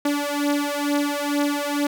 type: beating tone pair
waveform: sawtooth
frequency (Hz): 288 / 290.2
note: D4 / D4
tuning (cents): -34 / -21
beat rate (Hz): 2.2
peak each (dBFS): -20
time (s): 0.05-1.87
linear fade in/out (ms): 5
effects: none